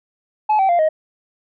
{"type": "tone with pitch steps", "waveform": "sine", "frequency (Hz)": [855, 770.6, 694.5, 625.9], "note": ["A5", "G5", "F5", "D#5"], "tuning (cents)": [-50, -30, -10, 10], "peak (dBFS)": -10, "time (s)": [0.49, 0.89], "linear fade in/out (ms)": 10, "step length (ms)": 100, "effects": ["tanh soft clip ceiling -11 dBFS"]}